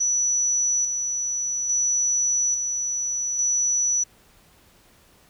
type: tone with tremolo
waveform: sine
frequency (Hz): 5920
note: F#8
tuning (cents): 0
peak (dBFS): -19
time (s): 0-4.04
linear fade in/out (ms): 10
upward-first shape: square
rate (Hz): 0.59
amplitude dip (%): 40
effects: pink hiss -56 dBFS RMS until 5.29 s